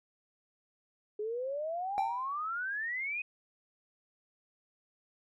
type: exponential sweep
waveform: sine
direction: up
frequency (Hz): 412.9 to 2537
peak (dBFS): -33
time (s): 1.19-3.22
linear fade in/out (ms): 5
type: tone with exponential decay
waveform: triangle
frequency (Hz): 784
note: G5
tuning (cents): 0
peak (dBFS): -24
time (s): 1.98-2.38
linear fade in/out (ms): 0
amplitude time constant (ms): 85
effects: none